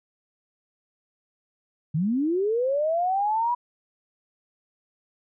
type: linear sweep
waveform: sine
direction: up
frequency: 142.2 to 982 Hz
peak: -21 dBFS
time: 1.94-3.55 s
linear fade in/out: 10 ms
effects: none